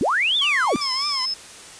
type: linear two-way sweep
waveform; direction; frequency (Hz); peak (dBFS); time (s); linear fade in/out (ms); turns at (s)
sine; up then down; 187.2 to 3635 to 187.2; -17; 0.01-0.76; 0; 0.37
type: tone with vibrato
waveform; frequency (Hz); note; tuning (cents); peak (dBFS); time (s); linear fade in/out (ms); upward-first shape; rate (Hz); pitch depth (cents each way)
sawtooth; 1100; C#6; -14; -23; 0.41-1.26; 10; triangle; 3.4; 160
type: tone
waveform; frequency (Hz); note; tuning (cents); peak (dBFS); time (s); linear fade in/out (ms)
sine; 5200; E8; -24; -22; 0.81-1.34; 5
effects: white hiss -41 dBFS RMS until 1.79 s + resampled to 22050 Hz